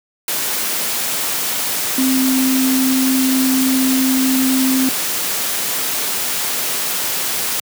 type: tone in noise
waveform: sine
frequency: 261.6 Hz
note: C4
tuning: in tune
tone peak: -13 dBFS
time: 1.98-4.89 s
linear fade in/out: 2 ms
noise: white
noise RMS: -20 dBFS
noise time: 0.28-7.6 s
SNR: +4 dB
effects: high-pass 150 Hz 12 dB/octave